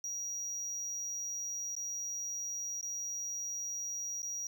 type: tone with dropouts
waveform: triangle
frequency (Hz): 5750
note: F8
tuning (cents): +50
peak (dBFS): -35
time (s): 0.04-4.47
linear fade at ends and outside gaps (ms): 1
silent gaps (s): 1.752-1.765 / 2.811-2.828 / 4.22-4.229
effects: none